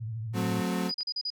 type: tone with vibrato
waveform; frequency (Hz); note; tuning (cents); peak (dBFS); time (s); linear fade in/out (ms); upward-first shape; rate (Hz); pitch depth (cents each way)
sine; 111.9; A2; +30; -32; 0-0.62; 20; triangle; 13; 97
type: chord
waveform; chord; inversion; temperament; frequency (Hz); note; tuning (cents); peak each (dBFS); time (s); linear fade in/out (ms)
35% pulse; F# diminished; none; equal with one note detuned; 182.45 / 220 / 261.6; F#3 / A3 / C4; -24 / 0 / 0; -28 / -32 / -32; 0.33-0.92; 50
type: clicks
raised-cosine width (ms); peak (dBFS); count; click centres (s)
0.2; -29; 2; 0.655 / 1.008
type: tone bursts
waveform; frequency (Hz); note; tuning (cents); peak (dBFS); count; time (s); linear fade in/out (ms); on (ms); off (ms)
sine; 4926; D#8; -18; -29; 5; 0.89-1.303; 5; 53; 37
effects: none